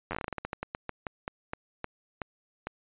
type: slowing click train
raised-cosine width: 0.5 ms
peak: -18 dBFS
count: 22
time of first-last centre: 0.11-2.67 s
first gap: 10 ms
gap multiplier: 1.21
effects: resampled to 8000 Hz